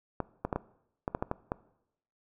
clicks, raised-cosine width 1 ms, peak -16 dBFS, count 9, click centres 0.203 / 0.45 / 0.528 / 0.56 / 1.079 / 1.149 / 1.225 / 1.314 / 1.519 s, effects noise-tail reverb RT60 0.8 s tail -20 dB re dry

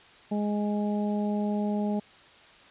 harmonic tone, 207.7 Hz, G#3, in tune, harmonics 1 / 2 / 3 / 4, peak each -26 / -35 / -36 / -38 dBFS, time 0.31-2 s, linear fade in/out 10 ms, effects white hiss -53 dBFS RMS until 2.7 s + resampled to 8000 Hz

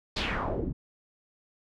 pink noise with low-pass filter sweep, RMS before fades -31 dBFS, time 0.16-0.73 s, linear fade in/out 10 ms, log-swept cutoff 4700 to 200 Hz, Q 3, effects none

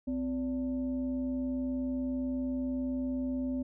sine tone with frequency modulation, 257.8 Hz, C4, 26 cents flat, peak -30 dBFS, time 0.07-3.63 s, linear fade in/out 10 ms, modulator 317 Hz, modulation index 0.46, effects none

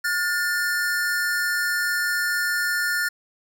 square tone pair together, 1432 / 1776.8 Hz, F6 / A6, +43 / +16 cents, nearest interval major third, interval 373 cents, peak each -25 dBFS, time 0.04-3.09 s, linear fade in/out 10 ms, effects none

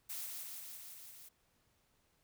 blue noise with echo, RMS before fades -43 dBFS, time 0.09-0.27 s, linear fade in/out 10 ms, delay 170 ms, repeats 6, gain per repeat -2 dB, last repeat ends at 1.29 s, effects pink hiss -75 dBFS RMS until 2.23 s

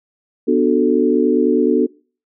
sine chord, B minor seventh, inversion none, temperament equal with one note detuned, 246.9 / 295.9 / 370 / 440 Hz, B3 / D4 / F#4 / A4, 0 / +13 / 0 / 0 cents, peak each -17 dBFS, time 0.47-1.87 s, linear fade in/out 20 ms, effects noise-tail reverb RT60 0.4 s tail -24 dB re dry

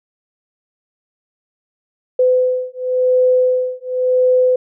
sine beating tone pair, 506 / 506.93 Hz, B4 / B4, +42 / +45 cents, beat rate 0.93 Hz, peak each -15 dBFS, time 2.19-4.56 s, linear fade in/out 5 ms, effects none

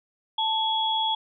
sine tone pair together, 882 / 3347 Hz, A5 / G#7, +4 / +13 cents, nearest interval octave + major seventh, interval 2309 cents, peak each -25 dBFS, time 0.38-1.15 s, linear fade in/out 5 ms, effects none

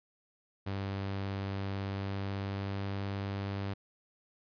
sawtooth tone with pitch glide, 98 to 99.02 Hz, G2 to G2, 0 to +18 cents, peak -30 dBFS, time 0.66-3.74 s, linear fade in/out 10 ms, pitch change +18 cents, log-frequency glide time 1.75-3.22 s, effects resampled to 11025 Hz

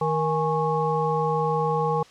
harmonic tone with a mistuned harmonic, 156.8 Hz, D#3, 14 cents sharp, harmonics 1 / 3 / 5 / 7, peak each -27 / -25 / -26 / -28 dBFS, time 0.01-2.03 s, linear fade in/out 5 ms, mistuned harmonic 5, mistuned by +100 cents, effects white hiss -50 dBFS RMS until 2.1 s + low-pass 5000 Hz 12 dB/octave

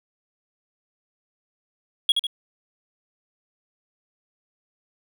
triangle tone with echo, 3322 Hz, G#7, in tune, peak -12 dBFS, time 2.09-2.12 s, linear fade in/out 2 ms, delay 74 ms, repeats 2, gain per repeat -5 dB, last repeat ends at 2.268 s, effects none

